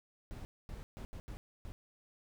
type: noise bursts at uneven times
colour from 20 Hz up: brown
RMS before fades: -45 dBFS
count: 6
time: 0.31-0.45 / 0.69-0.83 / 0.97-1.05 / 1.13-1.2 / 1.28-1.37 / 1.65-1.72 s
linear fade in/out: 0 ms
effects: none